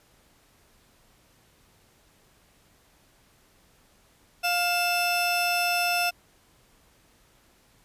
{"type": "tone pair together", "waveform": "30% pulse", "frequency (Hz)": [705, 2645], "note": ["F5", "E7"], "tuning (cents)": [16, 5], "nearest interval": "octave + major seventh", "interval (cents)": 2289, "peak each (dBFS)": -23, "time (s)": [4.43, 6.11], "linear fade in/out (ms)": 20, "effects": ["pink hiss -61 dBFS RMS until 7.84 s", "resampled to 32000 Hz"]}